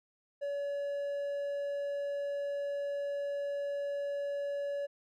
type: tone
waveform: triangle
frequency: 568 Hz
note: C#5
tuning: 42 cents sharp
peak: -31 dBFS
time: 0.41-4.87 s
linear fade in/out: 20 ms
effects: none